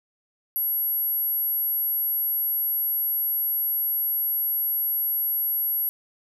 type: tone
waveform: sine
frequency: 11550 Hz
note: F#9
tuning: 43 cents flat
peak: -22 dBFS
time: 0.56-5.89 s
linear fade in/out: 0 ms
effects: none